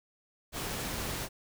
pink noise, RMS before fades -36 dBFS, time 0.52-1.29 s, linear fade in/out 50 ms, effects none

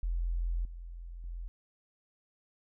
sine tone with level steps, 42.74 Hz, F1, 37 cents flat, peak -29 / -41 / -37 dBFS, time 0.03-1.48 s, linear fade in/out 0 ms, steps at 0.65 / 1.24 s, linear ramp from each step 2 ms, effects none

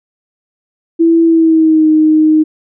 sine tone with pitch glide, 331.2 to 310.8 Hz, E4 to D#4, +8 to -2 cents, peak -5 dBFS, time 0.99-2.44 s, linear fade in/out 20 ms, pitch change -110 cents, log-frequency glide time 1.24-1.88 s, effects none

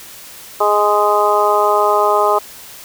harmonic tone, 207.7 Hz, G#3, in tune, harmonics 2 / 3 / 4 / 5 / 6, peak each -17 / -17 / -17 / -17 / -17 dBFS, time 0.6-2.39 s, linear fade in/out 10 ms, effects white hiss -36 dBFS RMS until 2.84 s

